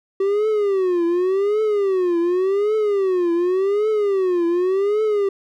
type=tone with vibrato; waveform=triangle; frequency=383.7 Hz; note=G4; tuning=37 cents flat; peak=-14 dBFS; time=0.2-5.29 s; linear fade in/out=5 ms; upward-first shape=triangle; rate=0.88 Hz; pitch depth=230 cents each way; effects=none